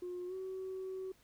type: tone with pitch glide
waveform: sine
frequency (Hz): 358.1 to 377.4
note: F4 to F#4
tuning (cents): +43 to +34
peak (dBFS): -38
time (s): 0.02-1.12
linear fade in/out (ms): 5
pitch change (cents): +91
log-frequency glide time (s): 0.27-0.34
effects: tanh soft clip ceiling -36 dBFS + pink hiss -68 dBFS RMS until 1.23 s